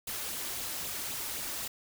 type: noise with flanger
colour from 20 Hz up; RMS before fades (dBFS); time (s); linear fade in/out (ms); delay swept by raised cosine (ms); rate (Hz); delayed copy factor
white; -37; 0.07-1.68; 5; 0.26 to 3.46; 3.8; +0.5
effects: none